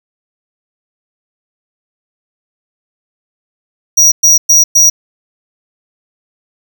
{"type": "tone bursts", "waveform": "square", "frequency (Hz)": 5770, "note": "F#8", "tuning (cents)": -44, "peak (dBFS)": -4, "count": 4, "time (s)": [3.97, 4.9], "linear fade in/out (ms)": 10, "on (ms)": 150, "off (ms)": 110, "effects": []}